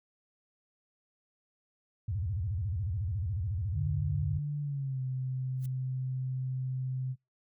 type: tone with vibrato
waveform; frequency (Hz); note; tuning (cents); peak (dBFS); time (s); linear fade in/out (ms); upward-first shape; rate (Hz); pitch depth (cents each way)
sine; 93.1; F#2; +11; -30; 2.08-4.39; 5; square; 14; 250
type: tone with pitch glide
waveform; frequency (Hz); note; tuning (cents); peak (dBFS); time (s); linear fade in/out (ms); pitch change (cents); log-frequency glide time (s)
sine; 146.3 to 129.59; D3 to C3; -6 to -16; -31; 3.73-7.16; 50; -210; 4.61-5.01
type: noise with exponential growth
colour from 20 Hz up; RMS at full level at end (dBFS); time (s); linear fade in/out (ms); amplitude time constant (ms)
blue; -47; 5.56-5.66; 5; 20
effects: noise-tail reverb RT60 0.2 s tail -26 dB re dry